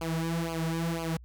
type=tone with flanger; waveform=sawtooth; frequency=164.81 Hz; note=E3; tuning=in tune; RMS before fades=-31 dBFS; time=0.01-1.17 s; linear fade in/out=5 ms; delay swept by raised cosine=0.53 to 4.63 ms; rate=2 Hz; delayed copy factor=-0.95; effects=added 60 Hz sine -46 dBFS peak until 1.24 s